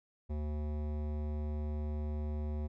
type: tone with hard clipping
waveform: sine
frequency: 75 Hz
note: D2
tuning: 37 cents sharp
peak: -36 dBFS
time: 0.29-2.68 s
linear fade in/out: 20 ms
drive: 16 dB
effects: none